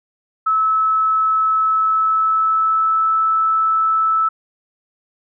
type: tone with pitch glide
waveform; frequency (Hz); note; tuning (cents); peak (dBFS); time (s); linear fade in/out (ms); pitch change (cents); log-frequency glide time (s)
sine; 1300 to 1311.3; E6 to E6; -24 to -9; -13; 0.46-4.29; 10; +15; 1.62-3.13
effects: none